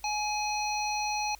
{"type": "harmonic tone", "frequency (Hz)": 840, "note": "G#5", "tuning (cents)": 19, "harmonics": [1, 3, 5, 7], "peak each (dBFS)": [-30, -35, -37, -38], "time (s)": [0.04, 1.35], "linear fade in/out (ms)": 2, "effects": ["added 50 Hz sine -53 dBFS peak until 1.39 s", "white hiss -57 dBFS RMS until 1.39 s"]}